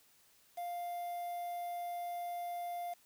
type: tone with quantisation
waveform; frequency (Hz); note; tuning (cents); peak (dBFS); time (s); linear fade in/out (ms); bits
triangle; 700; F5; +4; -36; 0.57-2.94; 10; 9
effects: white hiss -67 dBFS RMS until 3.05 s